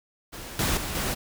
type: noise with level steps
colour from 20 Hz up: pink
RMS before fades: -39 / -25 / -32 / -28 dBFS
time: 0.32-1.15 s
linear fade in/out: 20 ms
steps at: 0.59 / 0.77 / 0.95 s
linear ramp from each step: 2 ms
effects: none